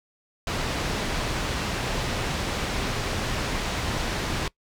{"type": "low-pass noise", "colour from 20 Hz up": "pink", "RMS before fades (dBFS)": -28, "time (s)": [0.47, 4.48], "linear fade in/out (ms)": 2, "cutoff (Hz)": 5600, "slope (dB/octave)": 12, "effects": ["noise-tail reverb RT60 0.1 s tail -22 dB re dry"]}